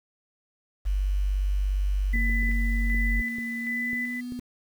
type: tone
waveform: sine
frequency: 48.55 Hz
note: G1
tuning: 16 cents flat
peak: -22 dBFS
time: 0.85-3.22 s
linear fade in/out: 20 ms
type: tone with pitch glide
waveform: sine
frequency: 233.1 to 247 Hz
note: A#3 to B3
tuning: 0 to 0 cents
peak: -32 dBFS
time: 2.13-4.4 s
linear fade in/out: 10 ms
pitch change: +100 cents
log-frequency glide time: 3.58-4.29 s
type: tone with tremolo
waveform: sine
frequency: 1998 Hz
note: B6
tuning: 20 cents sharp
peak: -27 dBFS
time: 2.13-4.21 s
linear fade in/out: 10 ms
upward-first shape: square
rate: 1.3 Hz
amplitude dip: 40%
type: clicks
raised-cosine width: 3 ms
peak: -29 dBFS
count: 10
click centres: 2.157 / 2.297 / 2.43 / 2.491 / 2.946 / 3.198 / 3.385 / 3.932 / 4.322 / 4.391 s
effects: 8-bit